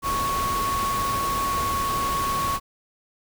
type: tone in noise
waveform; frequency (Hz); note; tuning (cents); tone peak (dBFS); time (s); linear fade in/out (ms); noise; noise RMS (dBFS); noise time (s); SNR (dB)
sine; 1108; C#6; -1; -23; 0.02-2.6; 50; pink; -30; 0.02-2.6; +4
effects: none